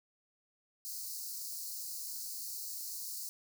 white high-pass noise, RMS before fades -42 dBFS, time 0.85-3.29 s, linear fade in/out 0 ms, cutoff 4200 Hz, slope 96 dB/octave, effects none

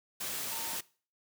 sine tone in noise, 911 Hz, A#5, 40 cents flat, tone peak -44 dBFS, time 0.51-0.76 s, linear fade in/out 10 ms, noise white, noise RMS -37 dBFS, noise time 0.2-0.81 s, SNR -10 dB, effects noise-tail reverb RT60 0.4 s tail -21 dB re dry + high-pass 100 Hz 12 dB/octave

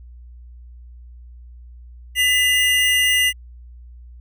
square tone pair together, 2000 / 2828 Hz, B6 / F7, +21 / +21 cents, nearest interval tritone, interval 600 cents, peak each -18 dBFS, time 2.15-3.33 s, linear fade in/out 50 ms, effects added 60 Hz sine -38 dBFS peak until 4.2 s

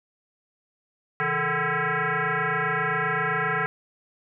sine tone with frequency modulation, 162.3 Hz, E3, 27 cents flat, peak -22 dBFS, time 1.2-3.66 s, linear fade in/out 0 ms, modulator 297 Hz, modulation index 6.5, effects none

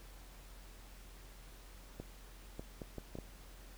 clicks, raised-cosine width 2 ms, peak -30 dBFS, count 6, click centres 2 / 2.595 / 2.818 / 2.983 / 3.154 / 3.187 s, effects added 44 Hz sine -53 dBFS peak until 3.77 s + pink hiss -59 dBFS RMS until 3.77 s

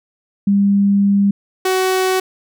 sine / sawtooth tone pair in turn, 200 / 374.7 Hz, G3 / F#4, +35 / +22 cents, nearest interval major seventh, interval 1087 cents, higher second, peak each -10 dBFS, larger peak neither, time 0.47-1.31 / 1.65-2.2 s, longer first, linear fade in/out 5 ms, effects none

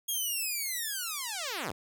5% pulse linear sweep, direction down, 3307 to 64.2 Hz, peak -22 dBFS, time 0.08-1.72 s, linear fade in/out 10 ms, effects none

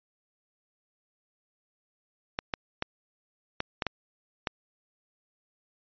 clicks, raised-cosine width 0.3 ms, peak -12 dBFS, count 7, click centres 2.389 / 2.538 / 2.824 / 3.604 / 3.822 / 3.867 / 4.472 s, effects resampled to 11025 Hz

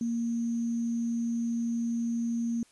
sine tone with sample-and-hold, 233.1 Hz, A#3, in tune, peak -27 dBFS, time 0.01-2.63 s, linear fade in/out 2 ms, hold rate 6300 Hz, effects white hiss -62 dBFS RMS until 2.71 s + resampled to 24000 Hz

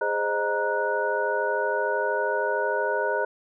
sine tone cluster, 414.4 / 523 / 616 / 937 / 1472 Hz, G#4 / C5 / D#5 / A#5 / F#6, -4 / -1 / -17 / +9 / -9 cents, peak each -29 dBFS, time 0.01-3.25 s, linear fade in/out 5 ms, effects none

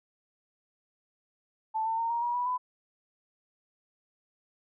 sine tone with pitch steps, 880 / 899 / 918.4 / 938.3 / 958.5 / 979.2 / 1000.4 Hz, A5 / A5 / A#5 / A#5 / A#5 / B5 / B5, 0 / +37 / -26 / +11 / +48 / -15 / +22 cents, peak -27 dBFS, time 1.74-2.58 s, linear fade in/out 20 ms, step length 120 ms, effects none

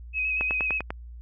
sine tone with vibrato, 2542 Hz, D#7, 36 cents sharp, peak -24 dBFS, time 0.13-0.82 s, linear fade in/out 50 ms, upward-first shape square, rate 8.5 Hz, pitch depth 20 cents each way
click train, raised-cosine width 0.5 ms, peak -15 dBFS, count 6, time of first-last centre 0.41-0.905 s, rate 10.1 Hz
effects added 59 Hz sine -39 dBFS peak until 1.21 s

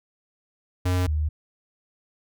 square / sine tone pair in turn, 90.6 / 76.19 Hz, F#2 / D#2, -36 / -36 cents, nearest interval minor third, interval 300 cents, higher first, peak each -21 dBFS, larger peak neither, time 0.85-1.07 / 1.07-1.29 s, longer neither, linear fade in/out 10 ms, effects none

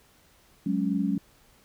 sine chord, F# suspended second, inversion none, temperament just, 185 / 208.1 / 277.5 Hz, F#3 / G#3 / C#4, 0 / +4 / +2 cents, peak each -28 dBFS, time 0.66-1.18 s, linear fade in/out 5 ms, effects pink hiss -60 dBFS RMS until 1.64 s

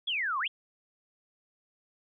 sine exponential two-way sweep, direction down then up, 3504 to 1019 to 3504 Hz, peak -28 dBFS, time 0.07-0.48 s, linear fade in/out 10 ms, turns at 0.39 s, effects none

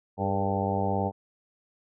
harmonic tone with a mistuned harmonic, 97.9 Hz, G2, 2 cents flat, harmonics 1 / 2 / 3 / 4 / 5 / 6 / 7 / 8 / 9, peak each -31 / -31 / -37 / -35 / -34 / -35 / -36 / -31 / -35 dBFS, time 0.17-1.12 s, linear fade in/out 50 ms, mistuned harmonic 4, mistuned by +60 cents, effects none

